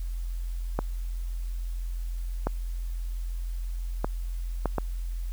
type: clicks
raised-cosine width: 1 ms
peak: -12 dBFS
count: 5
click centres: 0.79 / 2.47 / 4.045 / 4.657 / 4.783 s
effects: added 43 Hz sine -29 dBFS peak until 5.32 s + white hiss -55 dBFS RMS until 5.32 s